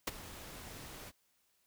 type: noise with ADSR envelope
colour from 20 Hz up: pink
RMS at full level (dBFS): -33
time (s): 0.07-1.12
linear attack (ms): 6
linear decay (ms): 22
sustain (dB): -16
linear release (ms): 36
effects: white hiss -75 dBFS RMS until 1.66 s